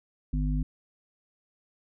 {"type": "harmonic tone", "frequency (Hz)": 50.4, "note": "G1", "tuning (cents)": 49, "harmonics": [1, 3, 5], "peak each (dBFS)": [-26, -31, -33], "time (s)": [0.33, 0.63], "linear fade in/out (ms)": 5, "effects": []}